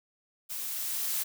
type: noise with level ramp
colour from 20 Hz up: blue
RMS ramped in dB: -37 to -30 dBFS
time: 0.49-1.24 s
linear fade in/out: 20 ms
effects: none